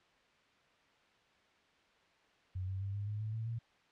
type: tone with pitch steps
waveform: sine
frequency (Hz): 92.5 / 95.49 / 98.57 / 101.75 / 105.03 / 108.42 / 111.92 / 115.54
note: F#2 / G2 / G2 / G#2 / G#2 / A2 / A2 / A#2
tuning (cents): 0 / -45 / +10 / -35 / +20 / -25 / +30 / -15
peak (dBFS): -36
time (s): 2.55-3.59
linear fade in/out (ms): 10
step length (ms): 130
effects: white hiss -68 dBFS RMS until 3.91 s + low-pass 3000 Hz 12 dB/octave